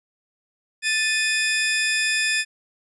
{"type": "tone pair together", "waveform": "sawtooth", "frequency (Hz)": [1760, 2489], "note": ["A6", "D#7"], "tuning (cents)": [0, 0], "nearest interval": "tritone", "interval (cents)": 600, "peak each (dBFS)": -19, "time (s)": [0.82, 2.45], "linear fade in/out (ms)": 50, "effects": ["resampled to 24000 Hz"]}